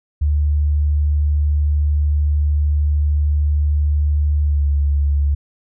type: tone with pitch glide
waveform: sine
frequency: 73.9 to 71.59 Hz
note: D2 to D2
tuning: +11 to -44 cents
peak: -13 dBFS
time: 0.21-5.35 s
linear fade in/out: 10 ms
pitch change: -55 cents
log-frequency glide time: 4.45-4.64 s
effects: none